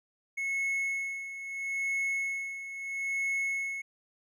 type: tone with tremolo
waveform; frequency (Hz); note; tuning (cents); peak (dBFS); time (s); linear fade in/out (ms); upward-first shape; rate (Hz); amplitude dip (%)
triangle; 2188; C#7; -23; -26; 0.37-3.82; 10; sine; 0.76; 70
effects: none